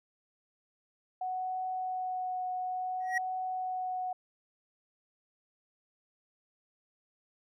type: tone with vibrato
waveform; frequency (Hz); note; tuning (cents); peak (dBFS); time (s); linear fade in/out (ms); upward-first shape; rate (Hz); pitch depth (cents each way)
sine; 740; F#5; 0; -32; 1.21-4.13; 5; triangle; 0.58; 12
type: tone with exponential growth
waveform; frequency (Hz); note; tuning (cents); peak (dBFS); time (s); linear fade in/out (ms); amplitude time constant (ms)
triangle; 1903; A#6; +35; -23; 3-3.18; 5; 37
effects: none